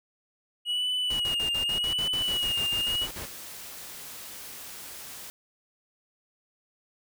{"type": "tone with vibrato", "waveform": "triangle", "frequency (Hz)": 2900, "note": "F#7", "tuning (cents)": -35, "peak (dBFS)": -24, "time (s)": [0.65, 3.08], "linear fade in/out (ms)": 50, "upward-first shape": "sine", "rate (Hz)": 0.86, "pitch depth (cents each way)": 55}
{"type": "noise bursts", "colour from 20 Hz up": "pink", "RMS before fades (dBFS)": -38, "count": 15, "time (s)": [1.1, 3.257], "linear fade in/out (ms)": 5, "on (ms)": 99, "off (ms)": 48}
{"type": "noise", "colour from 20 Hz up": "white", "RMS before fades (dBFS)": -42, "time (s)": [2.22, 5.3], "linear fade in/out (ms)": 0}
{"effects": []}